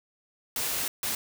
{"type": "noise bursts at uneven times", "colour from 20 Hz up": "white", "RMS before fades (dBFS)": -30, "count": 2, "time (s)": [[0.56, 0.88], [1.03, 1.15]], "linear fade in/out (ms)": 2, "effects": []}